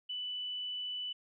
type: tone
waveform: sine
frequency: 2982 Hz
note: F#7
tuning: 13 cents sharp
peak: -36 dBFS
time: 0.09-1.13 s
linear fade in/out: 10 ms
effects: none